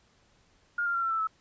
sine tone with pitch steps, 1417 / 1393.5 / 1370.3 / 1347.6 / 1325.2 / 1303.2 Hz, F6 / F6 / F6 / E6 / E6 / E6, +25 / -4 / -33 / +38 / +9 / -20 cents, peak -26 dBFS, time 0.78-1.272 s, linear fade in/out 5 ms, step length 82 ms, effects pink hiss -65 dBFS RMS until 1.4 s + resampled to 16000 Hz

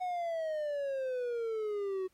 triangle exponential sweep, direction down, 740 to 370 Hz, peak -30 dBFS, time 0-2.08 s, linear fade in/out 20 ms, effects pink hiss -72 dBFS RMS until 2.13 s + MP3 64 kbps

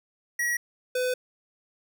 square tone pair in turn, 1914 / 503.3 Hz, A#6 / B4, +45 / +33 cents, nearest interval octave + major seventh, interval 2312 cents, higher first, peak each -25 dBFS, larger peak neither, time 0.39-0.57 / 0.95-1.14 s, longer second, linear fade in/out 5 ms, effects none

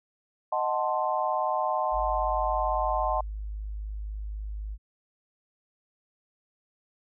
sine chord, D# diminished seventh, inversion none, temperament equal, 622.3 / 740 / 880 / 1046.5 Hz, D#5 / F#5 / A5 / C6, 0 / 0 / 0 / 0 cents, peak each -30 dBFS, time 0.52-3.21 s, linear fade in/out 5 ms
sine tone, 51.91 Hz, G#1, in tune, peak -32 dBFS, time 1.91-4.78 s, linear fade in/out 50 ms
effects none

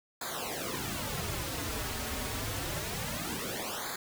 pink noise with flanger, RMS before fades -36 dBFS, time 0.21-3.96 s, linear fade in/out 5 ms, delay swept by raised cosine 0.35 to 5.95 ms, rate 0.27 Hz, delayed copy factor -0.95, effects none

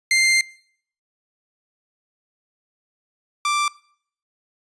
sawtooth tone pair in turn, 2095 / 1175.8 Hz, C7 / D6, +2 / +2 cents, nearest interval minor seventh, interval 1000 cents, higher first, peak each -11 / -15 dBFS, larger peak first, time 0.11-0.41 / 3.45-3.68 s, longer first, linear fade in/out 2 ms, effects noise-tail reverb RT60 0.6 s tail -22 dB re dry + resampled to 22050 Hz

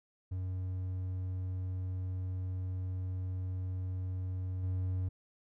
triangle tone with level steps, 92.5 Hz, F#2, in tune, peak -32 / -29 dBFS, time 0.31-5.09 s, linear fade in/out 10 ms, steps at 4.63 s, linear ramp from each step 5 ms, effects none

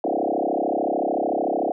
sine tone with frequency modulation, 516 Hz, C5, 24 cents flat, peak -20 dBFS, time 0.04-1.72 s, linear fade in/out 2 ms, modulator 33.5 Hz, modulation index 7.3, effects none

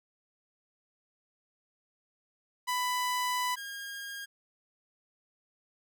sawtooth tone pair in turn, 995 / 1621.4 Hz, B5 / G#6, +13 / -42 cents, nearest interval minor sixth, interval 845 cents, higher second, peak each -25 / -35 dBFS, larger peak first, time 2.67-3.56 / 3.56-4.26 s, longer first, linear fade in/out 20 ms, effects none

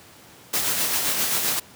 white noise with tremolo, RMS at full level -22 dBFS, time 0.53-1.6 s, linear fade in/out 10 ms, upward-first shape sine, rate 7.6 Hz, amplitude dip 35%, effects pink hiss -48 dBFS RMS until 1.75 s + high-pass 100 Hz 12 dB/octave

